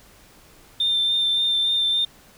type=tone with vibrato; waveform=sine; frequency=3589 Hz; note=A7; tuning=34 cents sharp; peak=-17 dBFS; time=0.8-2.05 s; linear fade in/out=5 ms; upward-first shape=sine; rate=3.5 Hz; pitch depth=16 cents each way; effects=tanh soft clip ceiling -14 dBFS + pink hiss -51 dBFS RMS until 2.37 s